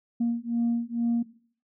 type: beating tone pair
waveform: sine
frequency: 233.6 / 235.8 Hz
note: A#3 / A#3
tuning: +4 / +20 cents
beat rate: 2.2 Hz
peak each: -26 / -26 dBFS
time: 0.2-1.23 s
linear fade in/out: 10 ms
effects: noise-tail reverb RT60 0.5 s tail -17 dB re dry + tanh soft clip ceiling -19 dBFS